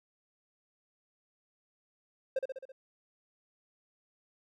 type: tone with echo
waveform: triangle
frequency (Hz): 528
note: C5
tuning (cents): +16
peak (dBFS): -25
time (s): 2.36-2.39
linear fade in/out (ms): 5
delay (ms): 66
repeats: 5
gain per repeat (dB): -4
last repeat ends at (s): 2.72
effects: none